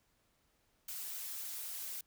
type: noise with flanger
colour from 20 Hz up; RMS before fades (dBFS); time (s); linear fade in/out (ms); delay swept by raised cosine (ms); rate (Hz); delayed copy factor
blue; -43; 0.88-2.01; 5; 1.3 to 6.3; 3.6; +0.75
effects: pink hiss -75 dBFS RMS until 2.06 s